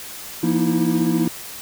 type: tone cluster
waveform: triangle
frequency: 170 / 236.2 / 314.4 / 329.6 Hz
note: F3 / A#3 / D#4 / E4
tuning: -46 / +23 / +18 / 0 cents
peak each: -20 dBFS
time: 0.43-1.28 s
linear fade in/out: 5 ms
effects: white hiss -35 dBFS RMS until 1.61 s